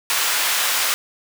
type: high-pass noise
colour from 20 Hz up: pink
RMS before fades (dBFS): -20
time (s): 0.1-0.94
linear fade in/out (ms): 0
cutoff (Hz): 1200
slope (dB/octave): 12
effects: none